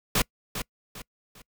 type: noise with echo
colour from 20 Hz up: pink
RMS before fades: -22 dBFS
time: 0.15-0.22 s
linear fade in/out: 5 ms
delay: 400 ms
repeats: 3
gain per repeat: -9 dB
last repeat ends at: 1.42 s
effects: noise-tail reverb RT60 0.1 s tail -25 dB re dry